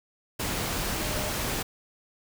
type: tone in noise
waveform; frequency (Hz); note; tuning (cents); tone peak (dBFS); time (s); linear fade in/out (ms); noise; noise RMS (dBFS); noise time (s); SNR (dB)
sine; 607; D#5; -43; -38; 1-1.29; 10; pink; -30; 0.39-1.63; -11
effects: none